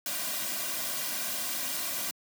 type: noise with comb filter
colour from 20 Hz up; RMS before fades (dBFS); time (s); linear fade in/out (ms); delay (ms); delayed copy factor
white; -33; 0.06-2.11; 2; 2.3; -0.75
effects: high-pass 200 Hz 12 dB/octave